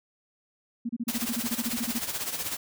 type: tone bursts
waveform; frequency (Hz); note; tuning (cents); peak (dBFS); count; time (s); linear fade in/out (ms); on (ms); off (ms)
sine; 234.8; A#3; +13; -27; 16; 0.85-1.988; 10; 43; 30
type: noise with tremolo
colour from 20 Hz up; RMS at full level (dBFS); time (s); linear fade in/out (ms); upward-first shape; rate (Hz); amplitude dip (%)
white; -30; 1.08-2.57; 5; sine; 16; 65
effects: none